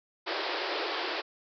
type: band-pass noise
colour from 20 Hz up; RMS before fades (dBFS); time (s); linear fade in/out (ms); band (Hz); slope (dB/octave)
pink; -33; 0.26-1.22; 20; 320 to 5100; 96
effects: none